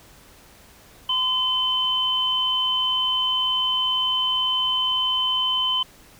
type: tone pair together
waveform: sine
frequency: 1022 / 3060 Hz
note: C6 / G7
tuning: -41 / -42 cents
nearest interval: octave + perfect fifth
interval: 1899 cents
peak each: -27 / -20 dBFS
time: 1.09-5.83 s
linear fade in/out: 5 ms
effects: pink hiss -50 dBFS RMS until 6.19 s